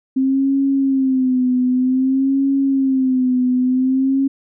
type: tone with vibrato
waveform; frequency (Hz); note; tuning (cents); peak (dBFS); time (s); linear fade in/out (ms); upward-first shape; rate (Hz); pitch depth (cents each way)
sine; 262.5; C4; +6; -13; 0.16-4.28; 10; sine; 0.53; 75
effects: none